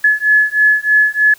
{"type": "beating tone pair", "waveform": "sine", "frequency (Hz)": [1707, 1710.2], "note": ["G#6", "A6"], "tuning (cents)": [47, -50], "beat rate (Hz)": 3.2, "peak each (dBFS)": -12, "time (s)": [0.04, 1.34], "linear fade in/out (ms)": 5, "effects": ["white hiss -44 dBFS RMS until 1.38 s"]}